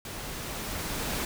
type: noise with level ramp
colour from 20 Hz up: pink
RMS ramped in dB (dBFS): -39 to -31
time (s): 0.05-1.25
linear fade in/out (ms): 2
effects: none

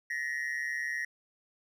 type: tone with amplitude modulation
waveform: triangle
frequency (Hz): 1884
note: A#6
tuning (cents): +18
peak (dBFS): -26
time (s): 0.1-1.05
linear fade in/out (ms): 5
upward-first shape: sine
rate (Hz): 140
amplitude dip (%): 90
effects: none

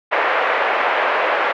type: band-pass noise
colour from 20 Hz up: pink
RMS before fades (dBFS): -18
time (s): 0.11-1.53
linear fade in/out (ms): 20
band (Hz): 510 to 2300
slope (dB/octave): 24
effects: none

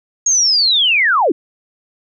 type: linear sweep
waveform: sine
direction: down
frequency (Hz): 6645 to 261.6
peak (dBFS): -10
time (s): 0.26-1.32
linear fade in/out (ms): 5
effects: none

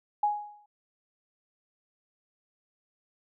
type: tone with exponential decay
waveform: sine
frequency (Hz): 832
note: G#5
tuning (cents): +3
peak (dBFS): -20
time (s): 0.23-0.66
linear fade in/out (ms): 5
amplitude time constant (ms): 92
effects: none

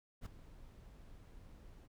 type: noise with ADSR envelope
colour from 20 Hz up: brown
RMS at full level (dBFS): -40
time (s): 0.21-1.88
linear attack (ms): 51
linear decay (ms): 6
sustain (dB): -16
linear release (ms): 28
effects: none

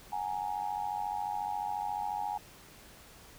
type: tone with amplitude modulation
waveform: sine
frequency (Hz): 830.6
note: G#5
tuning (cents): 0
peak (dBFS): -28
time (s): 0.12-2.38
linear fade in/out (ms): 10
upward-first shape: sine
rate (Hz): 94.2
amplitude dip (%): 90
effects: pink hiss -54 dBFS RMS until 3.38 s

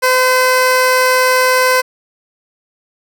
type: tone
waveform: 15% pulse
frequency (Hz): 511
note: C5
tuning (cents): -41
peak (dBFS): -3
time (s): 0.02-1.82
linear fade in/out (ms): 20
effects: none

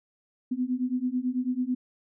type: beating tone pair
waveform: sine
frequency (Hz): 246.9 / 256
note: B3 / C4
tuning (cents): 0 / -38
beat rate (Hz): 9.1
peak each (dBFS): -29 / -28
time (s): 0.51-1.75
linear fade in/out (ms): 10
effects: none

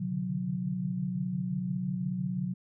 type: tone cluster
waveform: sine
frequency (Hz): 126.9 / 143.3 / 149.1 / 183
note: B2 / D3 / D3 / F#3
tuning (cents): +47 / -42 / +27 / -19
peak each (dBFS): -38 / -38 / -39 / -31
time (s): 0-2.54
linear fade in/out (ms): 10
effects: none

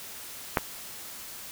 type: clicks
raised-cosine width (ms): 0.5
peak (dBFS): -6 / -21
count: 2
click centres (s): 0.572 / 0.584
effects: white hiss -42 dBFS RMS until 1.51 s

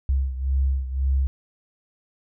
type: beating tone pair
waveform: sine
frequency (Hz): 66.5 / 68.4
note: C2 / C#2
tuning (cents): +29 / -23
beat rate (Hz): 1.9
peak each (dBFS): -21 / -26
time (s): 0.09-1.27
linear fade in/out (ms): 0
effects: none

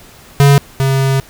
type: tone pair in turn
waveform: square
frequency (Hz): 140.8 / 134.96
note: C#3 / C#3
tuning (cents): +27 / -46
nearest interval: minor second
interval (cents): 73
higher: first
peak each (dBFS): -5 / -11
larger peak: first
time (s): 0.4-0.58 / 0.8-1.2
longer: second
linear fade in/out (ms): 0
effects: pink hiss -40 dBFS RMS until 1.29 s

